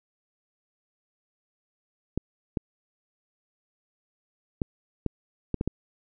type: clicks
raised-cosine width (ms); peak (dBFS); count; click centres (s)
3; -13; 7; 2.176 / 2.572 / 4.618 / 5.063 / 5.543 / 5.611 / 5.676
effects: none